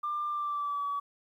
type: tone with pitch glide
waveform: sine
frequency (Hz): 1192 to 1140.1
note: D6 to C#6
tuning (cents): +25 to +48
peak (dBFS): -29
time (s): 0.03-1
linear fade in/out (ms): 10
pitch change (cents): -77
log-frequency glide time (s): 0.28-0.86
effects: tanh soft clip ceiling -25 dBFS + 11-bit